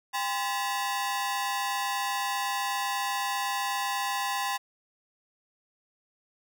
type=ring-modulated tone; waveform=sawtooth; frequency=915 Hz; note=A#5; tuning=32 cents flat; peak=-21 dBFS; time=0.13-4.58 s; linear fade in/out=20 ms; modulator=114 Hz; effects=none